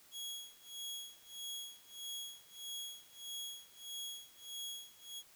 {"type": "tone with tremolo", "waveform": "sawtooth", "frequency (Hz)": 3322, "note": "G#7", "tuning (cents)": 0, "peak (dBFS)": -38, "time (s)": [0.11, 5.23], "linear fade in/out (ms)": 50, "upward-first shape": "sine", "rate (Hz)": 1.6, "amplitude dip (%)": 95, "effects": ["white hiss -63 dBFS RMS until 5.35 s"]}